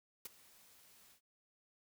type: noise with ADSR envelope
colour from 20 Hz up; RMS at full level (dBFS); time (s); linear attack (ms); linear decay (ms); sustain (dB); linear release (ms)
white; -43; 0.25-1.21; 5; 20; -21; 92
effects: none